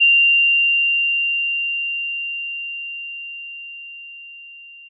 sine tone with level ramp, 2777 Hz, F7, 10 cents flat, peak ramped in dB -9 to -39 dBFS, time 0-4.89 s, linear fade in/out 20 ms, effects none

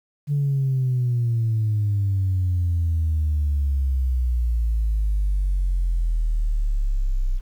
sine exponential sweep, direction down, 146.3 to 30.87 Hz, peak -17 dBFS, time 0.27-7.41 s, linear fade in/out 50 ms, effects tanh soft clip ceiling -15 dBFS + 9-bit

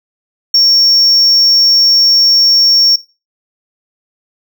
triangle tone, 5500 Hz, F8, 27 cents flat, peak -3 dBFS, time 0.54-2.96 s, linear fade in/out 5 ms, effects noise-tail reverb RT60 0.3 s tail -22 dB re dry + tanh soft clip ceiling 0 dBFS

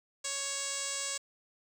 5% pulse tone with low-pass filter, 554.4 Hz, C#5, in tune, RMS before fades -36 dBFS, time 0.24-1.18 s, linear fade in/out 10 ms, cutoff 7900 Hz, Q 6.1, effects 9-bit

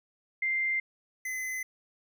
sine / square tone pair in turn, 2093 / 2036 Hz, C7 / C7, 0 / -48 cents, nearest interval unison, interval 48 cents, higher first, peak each -26 / -33 dBFS, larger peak first, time 0.42-0.8 / 1.25-1.63 s, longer neither, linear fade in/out 5 ms, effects none

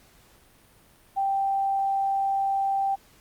sine tone, 784 Hz, G5, in tune, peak -22 dBFS, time 1.16-2.96 s, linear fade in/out 20 ms, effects pink hiss -57 dBFS RMS until 3.2 s + Opus 48 kbps

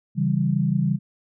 sine chord, C# diminished, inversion none, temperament equal, 138.59 / 164.81 / 196 Hz, C#3 / E3 / G3, 0 / 0 / 0 cents, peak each -23 dBFS, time 0.15-0.99 s, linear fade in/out 50 ms, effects none

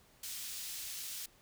pink high-pass noise, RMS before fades -43 dBFS, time 0.23-1.26 s, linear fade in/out 5 ms, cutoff 3900 Hz, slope 12 dB/octave, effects pink hiss -65 dBFS RMS until 1.41 s

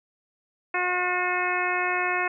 harmonic tone with a mistuned harmonic, 360.2 Hz, F#4, 46 cents flat, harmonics 1 / 2 / 3 / 4 / 5 / 6 / 7, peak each -32 / -30 / -30 / -31 / -30 / -31 / -31 dBFS, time 0.74-2.28 s, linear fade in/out 5 ms, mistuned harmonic 7, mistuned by +23 cents, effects none

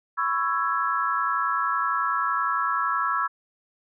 sine chord, C# minor seventh, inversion third, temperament just, 997.9 / 1108.7 / 1330.5 / 1663.1 Hz, B5 / C#6 / E6 / G#6, +18 / 0 / +16 / +2 cents, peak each -31 / -27 / -25 / -30 dBFS, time 0.17-3.28 s, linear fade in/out 20 ms, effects none

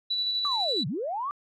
sine tone with tremolo, 3951 Hz, B7, in tune, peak -24 dBFS, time 0.1-0.84 s, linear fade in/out 10 ms, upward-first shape square, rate 12 Hz, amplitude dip 25%
sine linear two-way sweep, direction down then up, 1201 to 120 to 1201 Hz, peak -28 dBFS, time 0.45-1.31 s, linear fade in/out 0 ms, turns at 0.87 s
effects tanh soft clip ceiling -16 dBFS

